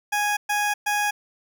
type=tone bursts; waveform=20% pulse; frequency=829 Hz; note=G#5; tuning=3 cents flat; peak=-16 dBFS; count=3; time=0.12-1.11 s; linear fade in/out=10 ms; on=250 ms; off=120 ms; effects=none